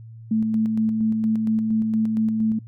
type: tone with tremolo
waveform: sine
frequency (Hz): 220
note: A3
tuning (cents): 0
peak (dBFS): -17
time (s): 0.31-2.59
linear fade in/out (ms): 5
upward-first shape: square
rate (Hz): 4.3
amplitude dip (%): 30
effects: noise-tail reverb RT60 0.1 s tail -20 dB re dry + added 113 Hz sine -38 dBFS peak until 2.67 s